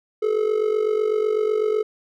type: tone with amplitude modulation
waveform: triangle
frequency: 430 Hz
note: A4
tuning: 40 cents flat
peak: -13 dBFS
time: 0.22-1.83 s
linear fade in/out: 10 ms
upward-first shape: sine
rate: 48 Hz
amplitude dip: 75%
effects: none